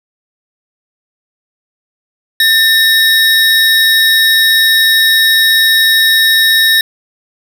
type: tone pair together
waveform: square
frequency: 1794 / 3797 Hz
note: A6 / A#7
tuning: +33 / +31 cents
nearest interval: octave + minor second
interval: 1298 cents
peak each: -10 dBFS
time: 2.4-6.81 s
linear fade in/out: 2 ms
effects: none